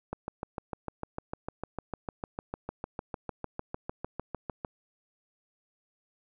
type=click train; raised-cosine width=1 ms; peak=-20 dBFS; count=31; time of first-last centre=0.13-4.648 s; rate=6.64 Hz; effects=none